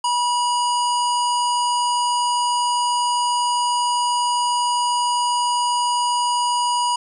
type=harmonic tone with a mistuned harmonic; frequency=970 Hz; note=B5; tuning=31 cents flat; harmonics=1 / 3 / 5 / 7 / 9; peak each=-18 / -27 / -29 / -33 / -31 dBFS; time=0.04-6.96 s; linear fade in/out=5 ms; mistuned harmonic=9; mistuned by=+29 cents; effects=9-bit